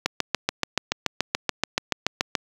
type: click train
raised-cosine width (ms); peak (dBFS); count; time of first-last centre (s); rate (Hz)
0.2; -3; 17; 0.06-2.352; 6.98
effects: high-pass 100 Hz 12 dB/octave + 7-bit